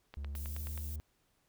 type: click train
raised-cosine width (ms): 0.3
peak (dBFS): -31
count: 7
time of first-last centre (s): 0.14-0.777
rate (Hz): 9.42
type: tone with pitch glide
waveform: triangle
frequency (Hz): 70.8 to 75.44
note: C#2 to D2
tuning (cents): +37 to +47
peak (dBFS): -36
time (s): 0.17-1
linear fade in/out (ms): 0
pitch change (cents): +110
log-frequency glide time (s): 0.33-0.61
type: noise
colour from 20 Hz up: violet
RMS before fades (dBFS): -48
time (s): 0.35-0.96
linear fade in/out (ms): 5
effects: pink hiss -75 dBFS RMS until 1.48 s